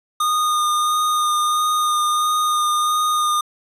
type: tone with vibrato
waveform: square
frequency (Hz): 1224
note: D#6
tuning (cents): -29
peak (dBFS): -17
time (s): 0.2-3.41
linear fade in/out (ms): 5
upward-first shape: sine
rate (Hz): 1.5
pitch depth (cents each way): 13
effects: resampled to 32000 Hz